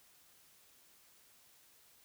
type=silence; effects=white hiss -65 dBFS RMS until 2.04 s